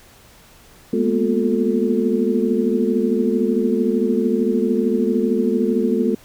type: tone cluster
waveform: sine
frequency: 209.1 / 233.7 / 246.9 / 360.1 / 442.4 Hz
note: G#3 / A#3 / B3 / F#4 / A4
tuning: +12 / +5 / 0 / -47 / +9 cents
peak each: -22 dBFS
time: 0.93-6.15 s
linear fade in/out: 5 ms
effects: pink hiss -48 dBFS RMS until 6.24 s